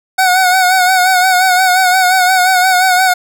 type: tone with vibrato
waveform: 25% pulse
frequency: 740 Hz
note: F#5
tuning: in tune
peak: -4 dBFS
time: 0.18-3.14 s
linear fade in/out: 10 ms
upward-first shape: sine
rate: 5.7 Hz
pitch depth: 49 cents each way
effects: none